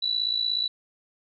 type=tone with amplitude modulation; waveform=sine; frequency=3951 Hz; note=B7; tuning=in tune; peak=-20 dBFS; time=0.02-0.68 s; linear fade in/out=10 ms; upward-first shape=sine; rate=56.7 Hz; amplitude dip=75%; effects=none